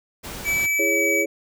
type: noise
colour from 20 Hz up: pink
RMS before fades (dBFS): -34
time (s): 0.23-0.67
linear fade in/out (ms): 20
type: tone with pitch glide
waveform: square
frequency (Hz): 2301 to 2284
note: D7 to D7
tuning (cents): -36 to -49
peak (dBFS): -20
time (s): 0.44-1.26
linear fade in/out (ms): 50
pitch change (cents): -13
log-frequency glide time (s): 0.79-1.01
type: chord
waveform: sine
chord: C# minor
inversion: first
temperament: just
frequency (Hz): 332.6 / 415.8 / 554.4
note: E4 / G#4 / C#5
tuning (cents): +16 / +2 / 0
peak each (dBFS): -26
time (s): 0.79-1.26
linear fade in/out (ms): 5
effects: none